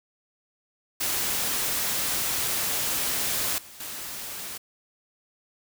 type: noise with level steps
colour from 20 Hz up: white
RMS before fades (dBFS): -27 / -46 / -36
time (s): 1-4.58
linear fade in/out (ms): 10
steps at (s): 3.58 / 3.8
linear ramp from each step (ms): 2
effects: none